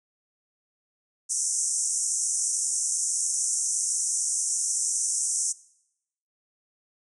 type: band-pass noise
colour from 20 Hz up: white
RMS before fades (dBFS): -27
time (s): 1.29-5.53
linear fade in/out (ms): 20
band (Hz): 5700 to 9500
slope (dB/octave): 96
effects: noise-tail reverb RT60 0.8 s tail -21 dB re dry